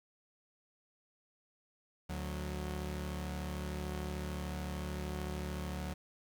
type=tone pair together; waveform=sawtooth; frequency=73.42 / 183.15 Hz; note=D2 / F#3; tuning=0 / -17 cents; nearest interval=octave + major third; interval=1583 cents; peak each=-35 / -38 dBFS; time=2.09-5.94 s; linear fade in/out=10 ms; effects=10-bit